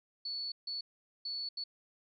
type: tone bursts at uneven times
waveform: sine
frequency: 4435 Hz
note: C#8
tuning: in tune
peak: -36 dBFS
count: 4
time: 0.25-0.52 / 0.67-0.81 / 1.25-1.49 / 1.57-1.64 s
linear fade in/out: 5 ms
effects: none